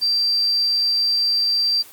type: tone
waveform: sine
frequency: 4699 Hz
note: D8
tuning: in tune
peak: -16 dBFS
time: 0.01-1.83 s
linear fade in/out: 20 ms
effects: white hiss -43 dBFS RMS until 1.92 s + Opus 24 kbps